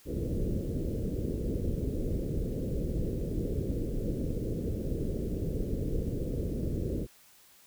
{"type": "low-pass noise", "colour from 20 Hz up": "pink", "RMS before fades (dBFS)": -32, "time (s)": [0.05, 7.07], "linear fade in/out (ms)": 50, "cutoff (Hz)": 510, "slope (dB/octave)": 48, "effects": ["white hiss -59 dBFS RMS until 7.66 s"]}